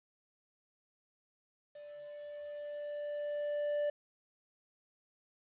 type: tone with level ramp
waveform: triangle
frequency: 587.3 Hz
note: D5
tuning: in tune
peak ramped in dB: -46 to -28 dBFS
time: 1.75-3.9 s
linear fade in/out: 5 ms
effects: resampled to 8000 Hz + 11-bit